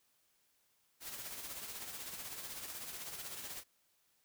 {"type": "noise with tremolo", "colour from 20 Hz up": "white", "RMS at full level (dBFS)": -44, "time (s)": [1, 3.64], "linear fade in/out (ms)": 50, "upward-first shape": "sine", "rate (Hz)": 16, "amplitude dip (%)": 45, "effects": ["white hiss -75 dBFS RMS until 4.24 s"]}